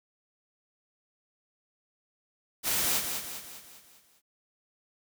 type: noise with echo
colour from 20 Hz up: white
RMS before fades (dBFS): -28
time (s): 2.63-3.02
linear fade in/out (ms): 50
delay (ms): 200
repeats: 6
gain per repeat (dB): -6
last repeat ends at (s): 4.22
effects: none